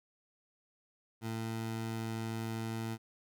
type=tone; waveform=20% pulse; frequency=112.6 Hz; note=A2; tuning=40 cents sharp; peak=-31 dBFS; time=1.21-2.98 s; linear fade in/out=50 ms; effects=none